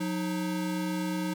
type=tone pair together; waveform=square; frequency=180.94 / 311.1 Hz; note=F#3 / D#4; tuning=-38 / 0 cents; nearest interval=major sixth; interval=938 cents; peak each=-32 / -33 dBFS; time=0-1.34 s; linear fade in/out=10 ms; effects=none